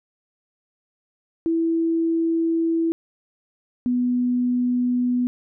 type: tone pair in turn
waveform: sine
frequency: 329.6 / 246.9 Hz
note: E4 / B3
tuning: 0 / 0 cents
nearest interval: perfect fourth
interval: 500 cents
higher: first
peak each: -18 / -18 dBFS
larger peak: neither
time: 1.46-2.92 / 3.86-5.27 s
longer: first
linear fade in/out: 0 ms
effects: none